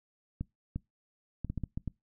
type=clicks; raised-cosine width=5 ms; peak=-22 dBFS; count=8; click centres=0.41 / 0.76 / 1.447 / 1.5 / 1.577 / 1.637 / 1.775 / 1.877 s; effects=noise-tail reverb RT60 0.2 s tail -24 dB re dry